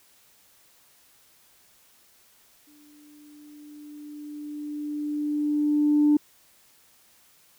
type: tone with exponential growth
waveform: sine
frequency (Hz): 296.4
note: D4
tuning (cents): +16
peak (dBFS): -14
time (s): 2.67-6.17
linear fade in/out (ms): 5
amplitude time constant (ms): 760
effects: tanh soft clip ceiling -12 dBFS + white hiss -59 dBFS RMS until 7.58 s